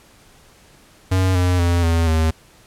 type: tone with pitch steps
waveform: square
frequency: 93.5 / 89.9 / 86.44 / 83.11 / 79.91 Hz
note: F#2 / F#2 / F2 / E2 / D#2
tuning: +19 / -49 / -17 / +15 / +47 cents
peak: -15 dBFS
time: 1.11-2.31 s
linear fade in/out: 10 ms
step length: 240 ms
effects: pink hiss -50 dBFS RMS until 2.66 s + low-pass 12000 Hz 12 dB/octave